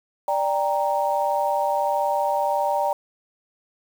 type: chord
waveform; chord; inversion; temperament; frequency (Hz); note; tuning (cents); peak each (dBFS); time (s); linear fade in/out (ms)
sine; G minor; second; equal with one note detuned; 587.3 / 790.8 / 932.3; D5 / G5 / Bb5; 0 / +15 / 0; -24; 0.28-2.93; 2
effects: 7-bit